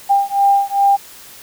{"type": "beating tone pair", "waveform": "sine", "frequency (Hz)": [796, 798.5], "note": ["G5", "G5"], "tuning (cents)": [26, 32], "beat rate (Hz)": 2.5, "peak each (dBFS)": -14, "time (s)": [0.09, 0.97], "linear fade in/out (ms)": 20, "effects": ["white hiss -39 dBFS RMS until 1.42 s"]}